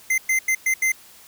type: tone bursts at uneven times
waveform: square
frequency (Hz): 2074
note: C7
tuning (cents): -16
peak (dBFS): -18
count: 5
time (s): 0.1-0.18 / 0.29-0.39 / 0.48-0.55 / 0.66-0.74 / 0.82-0.92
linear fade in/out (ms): 5
effects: white hiss -48 dBFS RMS until 1.27 s